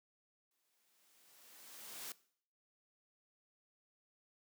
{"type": "noise with exponential growth", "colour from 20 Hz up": "white", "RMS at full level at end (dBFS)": -45, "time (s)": [0.51, 2.12], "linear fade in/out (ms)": 2, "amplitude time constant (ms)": 350, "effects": ["noise-tail reverb RT60 0.6 s tail -20 dB re dry", "high-pass 200 Hz 12 dB/octave"]}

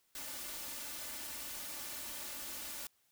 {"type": "noise with comb filter", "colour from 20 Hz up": "white", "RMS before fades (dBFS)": -44, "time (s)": [0.15, 2.87], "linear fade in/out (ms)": 2, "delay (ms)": 3.4, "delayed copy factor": 0.6, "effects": ["white hiss -74 dBFS RMS until 3.11 s"]}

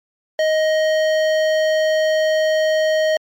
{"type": "tone with hard clipping", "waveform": "sine", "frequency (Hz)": 626, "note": "D#5", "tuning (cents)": 10, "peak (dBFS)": -16, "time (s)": [0.39, 3.17], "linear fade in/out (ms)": 2, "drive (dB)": 14, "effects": ["MP3 64 kbps"]}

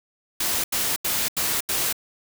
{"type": "noise bursts", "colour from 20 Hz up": "white", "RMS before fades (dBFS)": -24, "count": 5, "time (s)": [0.4, 1.928], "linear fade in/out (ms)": 5, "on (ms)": 240, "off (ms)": 82, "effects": []}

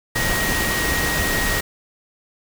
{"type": "tone in noise", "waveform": "sine", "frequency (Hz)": 1885, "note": "A#6", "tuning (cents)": 19, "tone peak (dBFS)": -23, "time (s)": [0.15, 1.61], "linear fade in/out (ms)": 10, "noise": "pink", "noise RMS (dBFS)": -22, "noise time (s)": [0.15, 1.61], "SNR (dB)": -4, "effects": []}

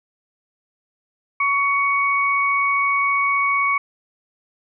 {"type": "tone pair together", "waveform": "sine", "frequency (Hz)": [1121.2, 2232], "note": ["C#6", "C#7"], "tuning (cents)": [19, 11], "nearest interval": "octave", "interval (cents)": 1192, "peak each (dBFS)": -19, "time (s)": [1.4, 3.78], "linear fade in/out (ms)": 5, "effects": []}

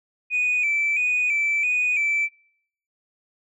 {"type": "tone with vibrato", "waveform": "sine", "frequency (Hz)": 2400, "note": "D7", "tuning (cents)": 37, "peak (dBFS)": -18, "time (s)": [0.3, 2.29], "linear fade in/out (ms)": 50, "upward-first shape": "square", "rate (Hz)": 1.5, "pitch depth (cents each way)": 55, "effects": ["noise-tail reverb RT60 0.7 s tail -25 dB re dry", "tanh soft clip ceiling -16 dBFS"]}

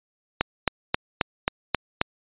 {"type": "click train", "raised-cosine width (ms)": 0.3, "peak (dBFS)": -3, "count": 7, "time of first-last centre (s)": [0.41, 2.014], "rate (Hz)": 3.74, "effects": ["resampled to 8000 Hz"]}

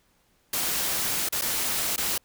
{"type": "noise with dropouts", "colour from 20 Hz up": "white", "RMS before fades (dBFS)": -27, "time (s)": [0.53, 2.18], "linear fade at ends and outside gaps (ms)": 5, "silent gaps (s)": [[1.289, 1.324], [1.413, 1.419], [1.962, 1.978]], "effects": ["pink hiss -66 dBFS RMS until 2.24 s"]}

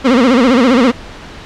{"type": "tone with vibrato", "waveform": "30% pulse", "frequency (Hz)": 249.5, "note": "B3", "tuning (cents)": 18, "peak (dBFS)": -4, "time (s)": [0.04, 0.92], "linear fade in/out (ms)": 20, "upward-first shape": "sine", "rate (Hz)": 15, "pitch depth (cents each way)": 160, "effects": ["pink hiss -31 dBFS RMS until 1.45 s", "low-pass 4000 Hz 12 dB/octave"]}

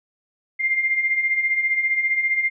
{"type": "beating tone pair", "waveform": "sine", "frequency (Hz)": [2093, 2108], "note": ["C7", "C7"], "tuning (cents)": [0, 12], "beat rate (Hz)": 15, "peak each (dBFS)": [-26, -19], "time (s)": [0.59, 2.5], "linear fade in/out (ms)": 20, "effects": []}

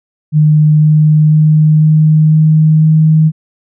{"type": "tone with pitch steps", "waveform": "sine", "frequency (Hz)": [152.5, 153.38, 154.27, 155.17, 156.06, 156.97], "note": ["D#3", "D#3", "D#3", "D#3", "D#3", "D#3"], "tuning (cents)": [-34, -24, -14, -4, 6, 16], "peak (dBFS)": -4, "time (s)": [0.32, 3.32], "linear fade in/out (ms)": 50, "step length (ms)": 500, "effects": []}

